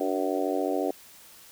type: harmonic tone with a mistuned harmonic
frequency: 94 Hz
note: F#2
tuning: 28 cents sharp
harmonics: 3 / 4 / 5 / 6 / 7 / 8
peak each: -30 / -31 / -32 / -33 / -33 / -34 dBFS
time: 0-0.91 s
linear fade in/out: 5 ms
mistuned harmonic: 3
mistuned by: +55 cents
effects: white hiss -51 dBFS RMS until 1.51 s